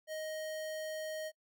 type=tone; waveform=square; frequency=625 Hz; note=D#5; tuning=8 cents sharp; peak=-39 dBFS; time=0.07-1.32 s; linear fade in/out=50 ms; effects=noise-tail reverb RT60 0.1 s tail -26 dB re dry